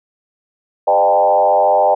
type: tone with frequency modulation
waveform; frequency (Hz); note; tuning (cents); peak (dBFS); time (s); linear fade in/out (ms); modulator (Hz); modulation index
sine; 698; F5; -1; -9; 0.87-1.95; 10; 94.2; 1.9
effects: none